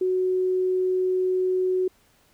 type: tone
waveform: sine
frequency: 370 Hz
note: F#4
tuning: in tune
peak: -20 dBFS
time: 0.01-1.88 s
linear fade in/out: 5 ms
effects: pink hiss -61 dBFS RMS until 2.33 s